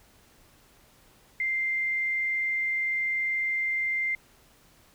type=tone; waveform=sine; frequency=2093 Hz; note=C7; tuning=in tune; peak=-25 dBFS; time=1.4-4.15 s; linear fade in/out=2 ms; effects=pink hiss -59 dBFS RMS until 4.94 s